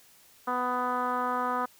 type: tone with low-pass filter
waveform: 10% pulse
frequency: 248.9 Hz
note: B3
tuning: 14 cents sharp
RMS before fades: -29 dBFS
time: 0.47-1.66 s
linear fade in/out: 10 ms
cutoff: 1200 Hz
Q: 3.2
effects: white hiss -58 dBFS RMS until 1.79 s